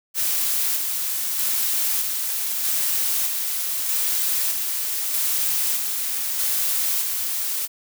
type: noise with tremolo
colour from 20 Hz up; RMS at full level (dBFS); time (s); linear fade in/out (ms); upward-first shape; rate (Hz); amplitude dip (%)
blue; -22; 0.14-7.68; 50; square; 0.8; 30
effects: none